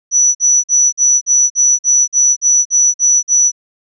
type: tone bursts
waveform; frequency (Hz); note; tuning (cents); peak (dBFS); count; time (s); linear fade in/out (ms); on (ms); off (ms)
sine; 5920; F#8; 0; -7; 12; 0.11-3.518; 50; 240; 48
effects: none